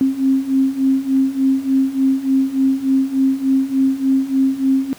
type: beating tone pair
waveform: sine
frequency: 265.1 / 268.5 Hz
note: C4 / C4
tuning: +23 / +45 cents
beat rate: 3.4 Hz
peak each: -18 / -15 dBFS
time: 0.01-4.93 s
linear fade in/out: 0 ms
effects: pink hiss -42 dBFS RMS until 4.98 s + high-pass 100 Hz 12 dB/octave